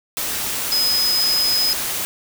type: tone in noise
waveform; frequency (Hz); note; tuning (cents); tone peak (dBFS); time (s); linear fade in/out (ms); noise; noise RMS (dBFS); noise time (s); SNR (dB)
sine; 5050; D#8; +25; -16; 0.72-1.73; 0; white; -24; 0.17-2.05; +5
effects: none